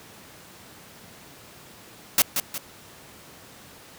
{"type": "noise with echo", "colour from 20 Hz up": "white", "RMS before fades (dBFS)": -17, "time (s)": [2.18, 2.22], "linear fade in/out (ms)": 2, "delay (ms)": 180, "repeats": 2, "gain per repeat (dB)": -7, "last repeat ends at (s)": 2.58, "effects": ["pink hiss -47 dBFS RMS until 3.98 s", "high-pass 100 Hz 12 dB/octave"]}